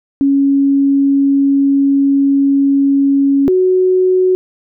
sine tone pair in turn, 277.2 / 370 Hz, C#4 / F#4, 0 / 0 cents, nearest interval perfect fourth, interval 500 cents, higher second, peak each -8 / -8 dBFS, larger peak neither, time 0.21-3.48 / 3.48-4.35 s, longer first, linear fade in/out 0 ms, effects none

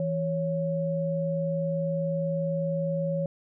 sine tone pair together, 164.82 / 554.4 Hz, E3 / C#5, 0 / 0 cents, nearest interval octave + major sixth, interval 2100 cents, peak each -28 dBFS, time 0-3.26 s, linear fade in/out 2 ms, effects none

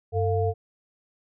sine tone cluster, 96.4 / 447.9 / 701 Hz, G2 / A4 / F5, -28 / +31 / +6 cents, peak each -24 / -25 / -29 dBFS, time 0.12-0.54 s, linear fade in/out 50 ms, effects none

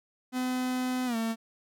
45% pulse tone with pitch glide, 253.6 to 225.9 Hz, B3 to A3, +46 to +46 cents, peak -28 dBFS, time 0.32-1.36 s, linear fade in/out 50 ms, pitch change -200 cents, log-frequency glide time 1.06-1.16 s, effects none

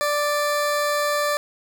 20% pulse tone, 587.3 Hz, D5, in tune, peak -15 dBFS, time 0.01-1.37 s, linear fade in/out 0 ms, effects none

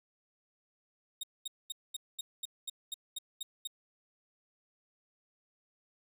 sawtooth tone bursts, 3729 Hz, A#7, in tune, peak -33 dBFS, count 11, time 1.21-3.674 s, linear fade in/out 5 ms, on 24 ms, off 220 ms, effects none

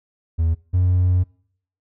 triangle tone pair in turn, 81.9 / 90.77 Hz, E2 / F#2, -11 / -33 cents, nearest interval major second, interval 178 cents, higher second, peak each -13 / -11 dBFS, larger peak second, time 0.38-0.55 / 0.73-1.24 s, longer second, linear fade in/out 20 ms, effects noise-tail reverb RT60 0.6 s tail -26 dB re dry + tanh soft clip ceiling -9 dBFS

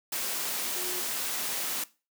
sine tone in noise, 362.2 Hz, F#4, 37 cents flat, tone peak -39 dBFS, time 0.76-1.01 s, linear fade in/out 5 ms, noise white, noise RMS -32 dBFS, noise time 0.12-1.84 s, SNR -10 dB, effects noise-tail reverb RT60 0.3 s tail -19 dB re dry + high-pass 200 Hz 12 dB/octave

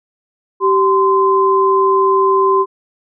sine tone pair together, 386.9 / 1032.9 Hz, G4 / C6, -23 / -23 cents, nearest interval octave + perfect fourth, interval 1700 cents, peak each -12 dBFS, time 0.6-2.66 s, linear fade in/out 50 ms, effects none

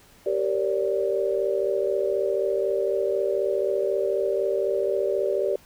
sine tone cluster, 389.6 / 464 / 539 / 583 Hz, G4 / A#4 / C#5 / D5, -11 / -8 / -49 / -13 cents, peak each -25 / -28 / -32 / -26 dBFS, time 0.26-5.56 s, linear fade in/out 5 ms, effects pink hiss -54 dBFS RMS until 5.65 s

